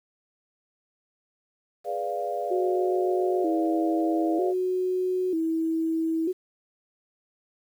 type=chord; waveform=sine; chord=G# diminished seventh; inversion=none; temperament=equal; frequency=415.3 / 493.9 / 587.3 / 698.5 Hz; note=G#4 / B4 / D5 / F5; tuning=0 / 0 / 0 / 0 cents; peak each=-34 / -34 / -32 / -30 dBFS; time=1.84-4.54 s; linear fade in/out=50 ms
type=tone with vibrato; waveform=sine; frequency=345.5 Hz; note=F4; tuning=19 cents flat; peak=-23 dBFS; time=2.5-6.33 s; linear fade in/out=20 ms; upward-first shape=square; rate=0.53 Hz; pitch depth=110 cents each way
effects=9-bit